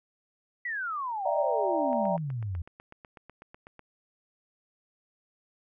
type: exponential sweep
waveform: sine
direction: down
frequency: 2000 to 80.3 Hz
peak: -30 dBFS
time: 0.65-2.62 s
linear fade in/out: 5 ms
type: chord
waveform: sine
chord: E half-diminished seventh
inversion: third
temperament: equal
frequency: 587.3 / 659.3 / 784 / 932.3 Hz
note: D5 / E5 / G5 / Bb5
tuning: 0 / 0 / 0 / 0 cents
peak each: -29 / -31 / -32 / -32 dBFS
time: 1.25-2.17 s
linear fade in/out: 10 ms
type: click train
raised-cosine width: 0.5 ms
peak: -32 dBFS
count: 16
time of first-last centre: 1.93-3.793 s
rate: 8.05 Hz
effects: none